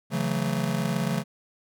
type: chord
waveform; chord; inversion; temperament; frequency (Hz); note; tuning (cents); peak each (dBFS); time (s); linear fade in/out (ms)
square; F# minor seventh; second; just; 138.75 / 166.5 / 185 / 222; C#3 / E3 / F#3 / A3; +2 / +18 / 0 / +16; -31; 0.1-1.24; 50
effects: none